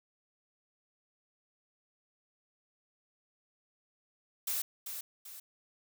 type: noise with echo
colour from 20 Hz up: blue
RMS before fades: -34 dBFS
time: 4.47-4.62 s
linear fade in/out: 5 ms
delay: 390 ms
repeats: 2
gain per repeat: -7 dB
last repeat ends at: 5.4 s
effects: none